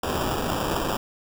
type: noise with sample-and-hold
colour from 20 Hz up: blue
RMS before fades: -26 dBFS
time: 0.03-0.97 s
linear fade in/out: 5 ms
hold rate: 2100 Hz
effects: none

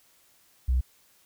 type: tone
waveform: sine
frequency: 63.3 Hz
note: B1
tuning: 43 cents sharp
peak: -19 dBFS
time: 0.68-0.81 s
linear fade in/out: 10 ms
effects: tanh soft clip ceiling -18 dBFS + white hiss -62 dBFS RMS until 1.25 s

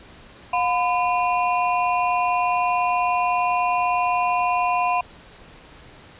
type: ring-modulated tone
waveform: square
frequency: 861 Hz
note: A5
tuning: 38 cents flat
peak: -16 dBFS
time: 0.53-5.01 s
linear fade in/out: 5 ms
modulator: 145 Hz
effects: pink hiss -46 dBFS RMS until 6.19 s + resampled to 8000 Hz

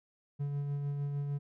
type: tone with tremolo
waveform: triangle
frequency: 142.8 Hz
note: D3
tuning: 48 cents flat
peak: -29 dBFS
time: 0.39-1.39 s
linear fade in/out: 20 ms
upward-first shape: sine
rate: 6.6 Hz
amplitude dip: 30%
effects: none

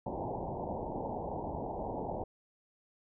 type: low-pass noise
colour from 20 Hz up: white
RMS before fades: -38 dBFS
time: 0.06-2.24 s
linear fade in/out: 5 ms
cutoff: 930 Hz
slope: 96 dB/octave
effects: none

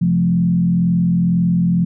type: tone with frequency modulation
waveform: sine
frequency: 174.6 Hz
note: F3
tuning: in tune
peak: -12 dBFS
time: 0.01-1.85 s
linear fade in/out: 10 ms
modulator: 42 Hz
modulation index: 0.7
effects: none

